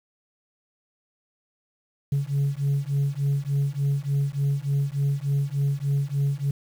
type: beating tone pair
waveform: sine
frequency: 138.8 / 142.2 Hz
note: C#3 / C#3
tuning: +3 / +45 cents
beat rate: 3.4 Hz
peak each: -23 dBFS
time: 2.12-6.51 s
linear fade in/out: 5 ms
effects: tanh soft clip ceiling -18 dBFS + 8-bit